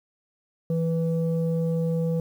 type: tone pair together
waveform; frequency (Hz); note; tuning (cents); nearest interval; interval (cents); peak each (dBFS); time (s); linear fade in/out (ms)
sine; 164.81 / 494.6; E3 / B4; 0 / +3; octave + perfect fifth; 1903; -22 / -27; 0.7-2.2; 2
effects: tanh soft clip ceiling -17 dBFS + 9-bit